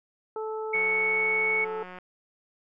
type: harmonic tone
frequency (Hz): 436.7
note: A4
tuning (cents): -13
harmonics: 1 / 2 / 3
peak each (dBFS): -31 / -37 / -41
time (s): 0.36-1.83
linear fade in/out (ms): 2
type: tone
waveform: sine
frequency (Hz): 2217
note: C#7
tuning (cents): 0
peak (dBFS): -23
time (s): 0.73-1.65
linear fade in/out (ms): 10
type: click train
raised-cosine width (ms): 0.5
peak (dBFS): -28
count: 226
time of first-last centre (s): 0.75-1.986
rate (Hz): 182
effects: none